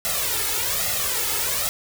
white noise with flanger, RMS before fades -24 dBFS, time 0.05-1.69 s, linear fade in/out 0 ms, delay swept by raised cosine 1.5 to 2.34 ms, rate 1.2 Hz, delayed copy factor +0.85, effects none

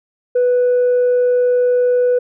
sine tone, 493.9 Hz, B4, in tune, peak -9 dBFS, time 0.35-2.19 s, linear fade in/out 10 ms, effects tanh soft clip ceiling -9 dBFS

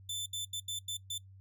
sawtooth tone bursts at uneven times, 3532 Hz, A7, 6 cents sharp, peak -32 dBFS, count 6, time 0.09-0.26 / 0.33-0.45 / 0.53-0.6 / 0.68-0.79 / 0.88-0.97 / 1.1-1.18 s, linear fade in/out 5 ms, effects noise-tail reverb RT60 0.1 s tail -18 dB re dry + added 96 Hz sine -52 dBFS peak until 1.4 s

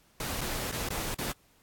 pink noise with dropouts, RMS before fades -34 dBFS, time 0.2-1.32 s, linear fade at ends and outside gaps 2 ms, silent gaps 0.409-0.413 / 0.715-0.725 / 0.888-0.904 / 1.144-1.186 s, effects pink hiss -64 dBFS RMS until 1.62 s + AAC 64 kbps

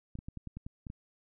clicks, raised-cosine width 5 ms, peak -29 dBFS, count 9, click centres 0.154 / 0.189 / 0.285 / 0.373 / 0.473 / 0.57 / 0.665 / 0.868 / 0.901 s, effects none

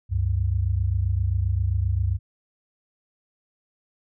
sine tone pair together, 69.3 / 96.88 Hz, C#2 / G2, 0 / -20 cents, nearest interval tritone, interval 580 cents, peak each -24 / -22 dBFS, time 0.09-2.19 s, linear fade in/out 50 ms, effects none

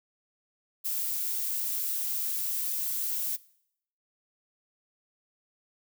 violet noise, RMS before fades -31 dBFS, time 0.84-3.37 s, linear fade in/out 20 ms, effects noise-tail reverb RT60 0.7 s tail -21 dB re dry

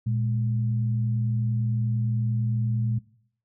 sine tone pair together, 116.7 / 207.9 Hz, A#2 / G#3, +2 / +2 cents, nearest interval minor seventh, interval 1000 cents, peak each -23 / -32 dBFS, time 0.06-2.99 s, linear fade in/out 10 ms, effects noise-tail reverb RT60 0.6 s tail -19 dB re dry

